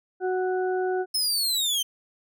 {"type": "harmonic tone", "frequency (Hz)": 370, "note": "F#4", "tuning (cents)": 0, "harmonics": [1, 2, 4], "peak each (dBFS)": [-24, -30, -36], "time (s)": [0.2, 1.06], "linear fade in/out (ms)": 50}
{"type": "linear sweep", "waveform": "sawtooth", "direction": "down", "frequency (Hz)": [5250, 3077], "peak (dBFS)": -20, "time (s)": [1.14, 1.83], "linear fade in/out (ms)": 10}
{"effects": []}